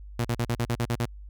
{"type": "tone bursts", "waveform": "sawtooth", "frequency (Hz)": 118.6, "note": "A#2", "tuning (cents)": 30, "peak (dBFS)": -20, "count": 9, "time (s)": [0.19, 1.055], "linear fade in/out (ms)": 5, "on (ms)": 57, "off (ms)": 44, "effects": ["added 50 Hz sine -40 dBFS peak until 1.29 s"]}